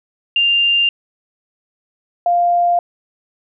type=tone pair in turn; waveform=sine; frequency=2794 / 698.5 Hz; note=F7 / F5; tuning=0 / 0 cents; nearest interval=2 octaves; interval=2400 cents; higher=first; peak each=-11 dBFS; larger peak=neither; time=0.36-0.89 / 2.26-2.79 s; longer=neither; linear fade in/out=2 ms; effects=none